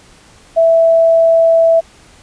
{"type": "tone", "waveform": "sine", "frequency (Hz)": 659.3, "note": "E5", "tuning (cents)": 0, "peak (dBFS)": -6, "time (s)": [0.56, 1.81], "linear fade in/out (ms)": 20, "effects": ["pink hiss -44 dBFS RMS until 2.22 s", "resampled to 22050 Hz"]}